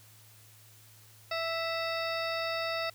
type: harmonic tone with a mistuned harmonic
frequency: 659.3 Hz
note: E5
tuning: in tune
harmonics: 1 / 2 / 3 / 4 / 6 / 7 / 8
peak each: -34 / -37 / -39 / -40 / -42 / -42 / -43 dBFS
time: 1.31-2.9 s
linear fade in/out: 5 ms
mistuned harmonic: 6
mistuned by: -86 cents
effects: added 108 Hz sine -58 dBFS peak until 2.94 s + white hiss -58 dBFS RMS until 2.94 s